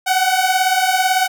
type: beating tone pair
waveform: sawtooth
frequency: 740 / 758 Hz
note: F#5 / F#5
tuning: 0 / +42 cents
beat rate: 18 Hz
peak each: -13 dBFS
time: 0.06-1.28 s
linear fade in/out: 20 ms
effects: none